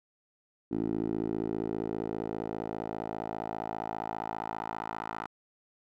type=tone with band-pass filter sweep; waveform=10% pulse; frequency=55 Hz; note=A1; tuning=in tune; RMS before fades=-35 dBFS; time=0.71-5.27 s; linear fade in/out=10 ms; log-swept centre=310 to 1100 Hz; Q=2.5; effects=none